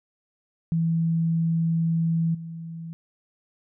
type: tone with level steps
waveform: sine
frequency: 164.81 Hz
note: E3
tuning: in tune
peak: -20 / -33 dBFS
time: 0.72-2.93 s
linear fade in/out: 0 ms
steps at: 2.34 s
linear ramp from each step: 10 ms
effects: none